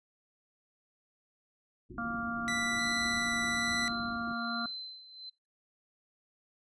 white low-pass noise, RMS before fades -47 dBFS, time 1.89-4.34 s, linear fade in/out 20 ms, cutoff 360 Hz, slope 96 dB/octave
harmonic tone, 233.1 Hz, A#3, in tune, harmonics 1 / 3 / 5 / 6, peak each -37 / -42 / -40 / -37 dBFS, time 1.98-4.66 s, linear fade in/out 2 ms
sawtooth tone, 1975.5 Hz, B6, in tune, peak -28 dBFS, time 2.48-3.88 s, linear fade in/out 0 ms
sine tone with tremolo, 4068 Hz, C8, 50 cents flat, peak -37 dBFS, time 2.78-5.3 s, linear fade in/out 10 ms, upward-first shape sine, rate 1.2 Hz, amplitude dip 80%
effects noise-tail reverb RT60 0.3 s tail -26 dB re dry + resampled to 22050 Hz

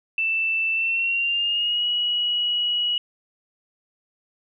sine tone with pitch glide, 2658 to 2915 Hz, E7 to F#7, +14 to -26 cents, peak -20 dBFS, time 0.18-2.98 s, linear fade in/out 2 ms, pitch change +160 cents, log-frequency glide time 0.73-1.86 s, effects none

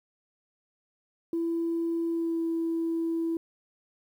sine tone with pitch glide, 333.9 to 330.4 Hz, E4 to E4, +22 to +4 cents, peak -25 dBFS, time 1.33-3.37 s, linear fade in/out 2 ms, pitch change -18 cents, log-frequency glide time 2.11-2.41 s, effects tanh soft clip ceiling -22 dBFS + 10-bit

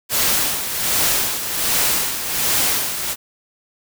white noise with tremolo, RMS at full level -17 dBFS, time 0.09-3.16 s, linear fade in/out 50 ms, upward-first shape sine, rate 1.3 Hz, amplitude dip 60%, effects none

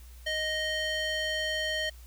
square tone with band-pass filter, 622.3 Hz, D#5, in tune, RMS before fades -31 dBFS, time 0.26-1.9 s, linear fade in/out 10 ms, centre 2700 Hz, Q 1.4, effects added 60 Hz sine -46 dBFS peak until 2.06 s + white hiss -58 dBFS RMS until 2.06 s

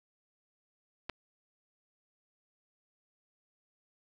clicks, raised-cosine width 0.3 ms, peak -28 / -20 dBFS, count 2, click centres 1.094 / 1.097 s, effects none

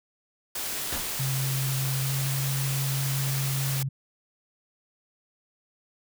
white noise, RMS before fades -32 dBFS, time 0.55-3.83 s, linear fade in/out 5 ms
pink noise with exponential decay, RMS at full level -29 dBFS, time 0.92-1.25 s, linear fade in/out 2 ms, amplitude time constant 71 ms
sine tone with pitch glide, 133.5 to 135.52 Hz, C3 to C#3, +35 to -39 cents, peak -26 dBFS, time 1.19-3.89 s, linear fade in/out 10 ms, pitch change +26 cents, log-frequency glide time 2.02-2.19 s
effects none

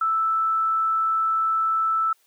sine tone, 1318.5 Hz, E6, in tune, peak -19 dBFS, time 0.01-2.13 s, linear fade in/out 5 ms, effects white hiss -63 dBFS RMS until 2.26 s + high-pass 400 Hz 12 dB/octave

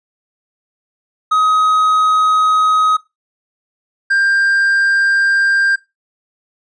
triangle tone pair in turn, 1263 / 1591.3 Hz, D#6 / G6, +26 / +26 cents, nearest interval major third, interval 400 cents, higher second, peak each -8 / -9 dBFS, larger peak first, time 1.31-2.97 / 4.1-5.76 s, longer neither, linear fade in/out 10 ms, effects noise-tail reverb RT60 0.2 s tail -17 dB re dry + resampled to 22050 Hz

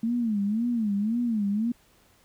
sine tone with vibrato, 220 Hz, A3, in tune, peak -23 dBFS, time 0.03-1.72 s, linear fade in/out 5 ms, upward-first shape sine, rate 1.9 Hz, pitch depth 170 cents each way, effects pink hiss -61 dBFS RMS until 2.24 s

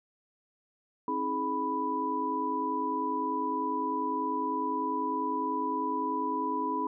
sine tone cluster, 267.3 / 317.3 / 420.5 / 989 Hz, C4 / D#4 / G#4 / B5, +37 / +34 / +22 / +2 cents, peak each -36 / -36 / -37 / -30 dBFS, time 1.08-6.87 s, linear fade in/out 2 ms, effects none

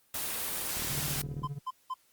white noise, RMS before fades -34 dBFS, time 0.14-1.22 s, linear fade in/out 5 ms
click train, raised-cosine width 3 ms, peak -30 dBFS, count 27, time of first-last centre 0.77-1.445 s, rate 38.5 Hz
triangle tone with tremolo, 141.9 Hz, C#3, 41 cents sharp, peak -30 dBFS, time 0.9-1.59 s, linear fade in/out 10 ms, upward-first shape triangle, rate 15 Hz, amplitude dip 90%
triangle tone bursts, 1029 Hz, C6, 29 cents flat, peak -30 dBFS, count 3, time 1.43-1.942 s, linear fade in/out 10 ms, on 44 ms, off 190 ms
effects white hiss -67 dBFS RMS until 2.12 s + Opus 32 kbps

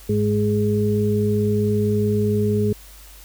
harmonic tone, 104.5 Hz, G#2, 11 cents sharp, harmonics 1 / 2 / 4, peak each -21 / -21 / -21 dBFS, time 0.09-2.73 s, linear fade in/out 5 ms, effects added 50 Hz sine -43 dBFS peak until 3.24 s + white hiss -46 dBFS RMS until 3.24 s

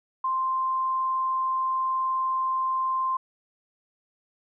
sine tone, 1046.5 Hz, C6, in tune, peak -23 dBFS, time 0.24-3.17 s, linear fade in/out 5 ms, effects none

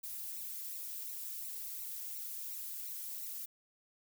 violet noise with flanger, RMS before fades -43 dBFS, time 0.03-3.46 s, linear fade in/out 10 ms, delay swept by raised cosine 0.6 to 2.8 ms, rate 2.8 Hz, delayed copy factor -0.95, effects none

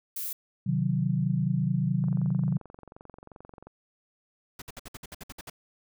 violet noise, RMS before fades -34 dBFS, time 0.16-0.33 s, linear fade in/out 5 ms
sine chord, C diminished, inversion none, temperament equal, 130.81 / 155.56 / 185 Hz, C3 / Eb3 / Gb3, 0 / 0 / 0 cents, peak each -28 dBFS, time 0.66-2.58 s, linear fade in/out 10 ms
click train, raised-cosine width 1 ms, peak -32 dBFS, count 38, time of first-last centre 2.04-3.67 s, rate 22.7 Hz
pink noise bursts, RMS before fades -41 dBFS, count 11, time 4.59-5.499 s, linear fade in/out 5 ms, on 29 ms, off 59 ms
effects none

